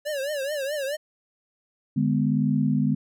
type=tone with vibrato; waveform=square; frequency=569 Hz; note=C#5; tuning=45 cents sharp; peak=-27 dBFS; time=0.05-0.97 s; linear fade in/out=20 ms; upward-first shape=triangle; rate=4.7 Hz; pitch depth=150 cents each way
type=chord; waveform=sine; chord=G# diminished; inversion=second; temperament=just; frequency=149.51 / 207.7 / 249.2 Hz; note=D3 / G#3 / B3; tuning=+31 / 0 / +16 cents; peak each=-24 dBFS; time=1.96-2.95 s; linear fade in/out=10 ms
effects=none